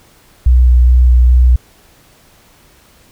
sine tone with vibrato, 61.74 Hz, B1, in tune, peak -3 dBFS, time 0.46-1.56 s, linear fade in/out 5 ms, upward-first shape square, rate 2.4 Hz, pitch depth 12 cents each way, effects tanh soft clip ceiling 0 dBFS + pink hiss -47 dBFS RMS until 3.11 s

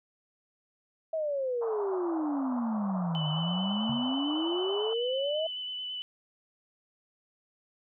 sine exponential two-way sweep, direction down then up, 653 to 150 to 653 Hz, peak -28 dBFS, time 1.13-5.47 s, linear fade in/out 5 ms, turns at 3.28 s
pink band-pass noise, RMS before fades -40 dBFS, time 1.61-4.94 s, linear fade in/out 10 ms, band 610 to 1200 Hz, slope 48 dB/octave
sine tone with vibrato, 3000 Hz, F#7, 23 cents sharp, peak -34 dBFS, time 3.15-6.02 s, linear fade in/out 0 ms, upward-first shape square, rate 9.1 Hz, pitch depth 14 cents each way
sine tone with exponential decay, 138.59 Hz, C#3, in tune, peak -31 dBFS, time 3.89-4.19 s, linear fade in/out 5 ms, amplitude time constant 65 ms
effects none

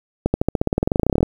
accelerating click train, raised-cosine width 2 ms, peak -3 dBFS, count 22, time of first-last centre 0.26-1.23 s, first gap 80 ms, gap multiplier 0.94, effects 7-bit

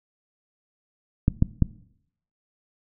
clicks, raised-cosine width 5 ms, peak -5 dBFS, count 3, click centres 1.281 / 1.424 / 1.623 s, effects noise-tail reverb RT60 0.7 s tail -19 dB re dry

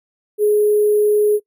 sine tone with sample-and-hold, 418.8 Hz, G#4, 15 cents sharp, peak -11 dBFS, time 0.38-1.4 s, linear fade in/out 50 ms, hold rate 11025 Hz, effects noise-tail reverb RT60 0.1 s tail -24 dB re dry

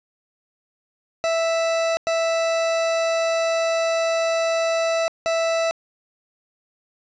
40% pulse tone bursts at uneven times, 659 Hz, E5, 1 cent flat, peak -18 dBFS, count 3, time 1.24-1.97 / 2.07-5.08 / 5.26-5.71 s, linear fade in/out 0 ms, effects resampled to 16000 Hz + 8-bit

